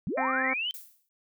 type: linear sweep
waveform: sine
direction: up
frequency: 132.1 to 3136 Hz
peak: -28 dBFS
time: 0.07-0.71 s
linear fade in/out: 0 ms
type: harmonic tone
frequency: 261.6 Hz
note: C4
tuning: in tune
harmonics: 1 / 2 / 3 / 4 / 5 / 6 / 7 / 8 / 9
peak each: -34 / -35 / -35 / -37 / -36 / -40 / -34 / -40 / -39 dBFS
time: 0.17-0.54 s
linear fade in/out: 10 ms
type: noise with exponential decay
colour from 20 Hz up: violet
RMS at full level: -39 dBFS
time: 0.74-1.09 s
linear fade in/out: 2 ms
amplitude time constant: 74 ms
effects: noise-tail reverb RT60 0.1 s tail -26 dB re dry